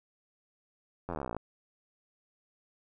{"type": "slowing click train", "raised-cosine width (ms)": 1, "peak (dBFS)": -22, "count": 20, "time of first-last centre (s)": [1.09, 1.366], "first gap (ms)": 11, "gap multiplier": 1.03, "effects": []}